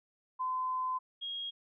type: tone pair in turn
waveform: sine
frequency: 1024 / 3272 Hz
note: C6 / G#7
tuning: -38 / -26 cents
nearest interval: octave + minor sixth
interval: 2012 cents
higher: second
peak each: -31 / -36 dBFS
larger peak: first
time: 0.39-0.99 / 1.21-1.51 s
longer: first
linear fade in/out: 20 ms
effects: none